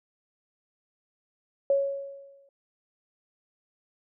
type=tone with exponential decay; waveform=sine; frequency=554.4 Hz; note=C#5; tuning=in tune; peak=-18 dBFS; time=1.7-2.49 s; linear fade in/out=2 ms; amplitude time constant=170 ms; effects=none